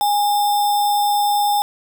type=tone with sample-and-hold; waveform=sine; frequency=822 Hz; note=G#5; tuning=18 cents flat; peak=-14 dBFS; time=0.01-1.62 s; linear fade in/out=0 ms; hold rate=4410 Hz; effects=none